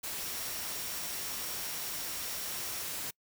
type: tone in noise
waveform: sine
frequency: 5588 Hz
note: F8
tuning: in tune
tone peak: -47 dBFS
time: 0.2-2.83 s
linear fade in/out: 10 ms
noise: white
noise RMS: -38 dBFS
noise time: 0.03-3.11 s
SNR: -12 dB
effects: noise-tail reverb RT60 0.1 s tail -26 dB re dry